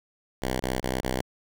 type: tone bursts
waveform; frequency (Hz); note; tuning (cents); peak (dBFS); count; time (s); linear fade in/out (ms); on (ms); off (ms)
5% pulse; 64; C2; -38; -15; 4; 0.42-1.212; 5; 180; 24
effects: none